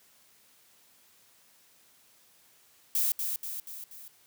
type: noise with echo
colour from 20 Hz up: violet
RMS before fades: -27 dBFS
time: 2.95-3.12 s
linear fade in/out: 2 ms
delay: 240 ms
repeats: 4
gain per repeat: -5 dB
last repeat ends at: 4.08 s
effects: white hiss -62 dBFS RMS until 4.26 s + high-pass 80 Hz 12 dB/octave